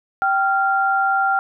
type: tone pair together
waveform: sine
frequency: 779 / 1388 Hz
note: G5 / F6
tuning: -11 / -11 cents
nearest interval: minor seventh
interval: 1000 cents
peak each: -18 dBFS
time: 0.22-1.39 s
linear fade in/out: 0 ms
effects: none